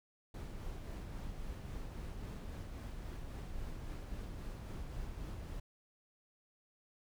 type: noise with tremolo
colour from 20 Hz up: brown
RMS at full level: -43 dBFS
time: 0.34-5.6 s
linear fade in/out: 5 ms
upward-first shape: sine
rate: 3.7 Hz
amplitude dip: 25%
effects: none